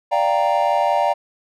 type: chord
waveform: triangle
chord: G minor seventh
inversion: second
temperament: equal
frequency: 587.3 / 698.5 / 784 / 932.3 Hz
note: D5 / F5 / G5 / Bb5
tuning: 0 / 0 / 0 / 0 cents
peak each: -19 dBFS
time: 0.11-1.14 s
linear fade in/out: 20 ms
effects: none